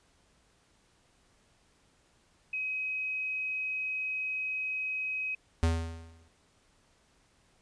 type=tone; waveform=sine; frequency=2534 Hz; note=D#7; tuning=31 cents sharp; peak=-31 dBFS; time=2.53-5.35 s; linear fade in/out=5 ms
type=tone with exponential decay; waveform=square; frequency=82.41 Hz; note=E2; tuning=in tune; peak=-22 dBFS; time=5.63-6.28 s; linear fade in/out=0 ms; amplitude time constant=140 ms
effects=pink hiss -67 dBFS RMS until 7.61 s + resampled to 22050 Hz